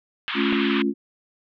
white band-pass noise, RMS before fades -28 dBFS, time 0.28-0.82 s, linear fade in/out 0 ms, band 990 to 3400 Hz, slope 48 dB/octave
sine chord, A augmented, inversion none, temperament equal with one note detuned, 216.1 / 277.2 / 349.2 Hz, A3 / C#4 / E#4, -31 / 0 / 0 cents, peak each -24 / -23 / -25 dBFS, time 0.34-0.94 s, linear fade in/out 50 ms
click, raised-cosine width 1 ms, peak -18 dBFS, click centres 0.526 s
effects none

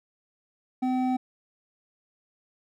triangle tone pair together, 255.7 / 766.2 Hz, C4 / G5, -40 / -40 cents, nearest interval octave + perfect fifth, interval 1900 cents, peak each -22 / -27 dBFS, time 0.82-1.17 s, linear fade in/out 10 ms, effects none

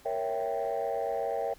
sine chord, A# diminished seventh, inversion none, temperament equal, 466.2 / 554.4 / 659.3 / 784 Hz, A#4 / C#5 / E5 / G5, 0 / 0 / 0 / 0 cents, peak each -33 dBFS, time 0.05-1.54 s, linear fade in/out 10 ms, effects tanh soft clip ceiling -23 dBFS + pink hiss -57 dBFS RMS until 1.58 s

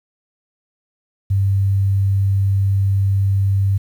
sine tone, 98 Hz, G2, in tune, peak -13 dBFS, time 1.3-3.78 s, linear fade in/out 10 ms, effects 8-bit

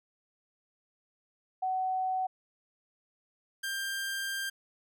sine / sawtooth tone pair in turn, 750 / 1589.2 Hz, F#5 / G6, +23 / +23 cents, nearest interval octave + minor second, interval 1300 cents, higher second, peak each -28 / -29 dBFS, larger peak first, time 1.62-2.27 / 3.63-4.5 s, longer second, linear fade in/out 10 ms, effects none

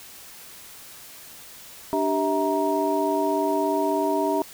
sine tone cluster, 293.8 / 390.4 / 648 / 939 Hz, D4 / G4 / E5 / A#5, +1 / -7 / -30 / +12 cents, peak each -26 dBFS, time 1.93-4.42 s, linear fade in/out 0 ms, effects white hiss -44 dBFS RMS until 4.53 s

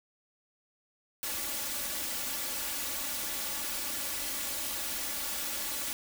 white noise with comb filter, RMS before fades -35 dBFS, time 1.23-5.93 s, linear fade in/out 0 ms, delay 3.5 ms, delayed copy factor +1, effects none

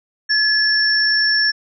sine tone pair together, 1710 / 5429 Hz, A6 / F8, -50 / -50 cents, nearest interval octave + minor sixth, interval 2000 cents, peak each -16 dBFS, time 0.29-1.52 s, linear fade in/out 20 ms, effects none

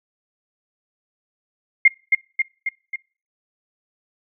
sine tone with echo, 2123 Hz, C7, 25 cents sharp, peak -7 dBFS, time 1.85-1.88 s, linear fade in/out 5 ms, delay 270 ms, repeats 4, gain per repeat -4 dB, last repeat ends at 2.96 s, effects noise-tail reverb RT60 0.4 s tail -26 dB re dry

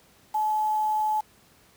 sine tone with quantisation, 858 Hz, A5, 44 cents flat, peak -22 dBFS, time 0.34-1.21 s, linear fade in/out 10 ms, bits 7, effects pink hiss -58 dBFS RMS until 1.76 s + high-pass 60 Hz 12 dB/octave

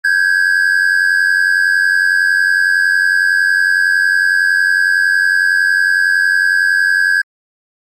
triangle tone pair together, 1570.3 / 1661.2 Hz, G6 / G#6, +3 / 0 cents, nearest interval minor second, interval 97 cents, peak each -11 dBFS, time 0.04-7.22 s, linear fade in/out 10 ms, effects Opus 48 kbps

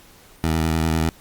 15% pulse tone with vibrato, 80.3 Hz, E2, 45 cents flat, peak -12 dBFS, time 0.44-1.09 s, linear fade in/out 0 ms, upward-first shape square, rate 10 Hz, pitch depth 21 cents each way, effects pink hiss -49 dBFS RMS until 1.2 s + Opus 48 kbps

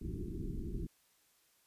pink low-pass noise, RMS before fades -40 dBFS, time 0.01-0.87 s, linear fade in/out 5 ms, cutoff 400 Hz, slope 96 dB/octave, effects white hiss -71 dBFS RMS until 1.66 s + resampled to 32000 Hz

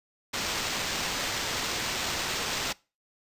white noise with sample-and-hold, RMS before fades -31 dBFS, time 0.33-2.73 s, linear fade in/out 10 ms, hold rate 11025 Hz, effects noise-tail reverb RT60 0.3 s tail -23 dB re dry + resampled to 32000 Hz

